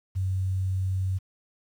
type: tone with quantisation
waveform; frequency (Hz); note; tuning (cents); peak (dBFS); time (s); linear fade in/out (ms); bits
sine; 94.3; F#2; +33; -24; 0.15-1.19; 20; 9
effects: none